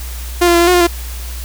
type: tone with pitch steps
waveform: sawtooth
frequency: 351.1 / 345 / 341.6 / 344.4 / 361 / 353.3 / 343.7 Hz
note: F4 / F4 / F4 / F4 / F#4 / F4 / F4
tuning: +9 / -21 / -38 / -24 / -43 / +20 / -28 cents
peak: -4 dBFS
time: 0.41-0.872 s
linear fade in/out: 10 ms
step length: 66 ms
effects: added 60 Hz sine -23 dBFS peak until 1.44 s + white hiss -32 dBFS RMS until 1.44 s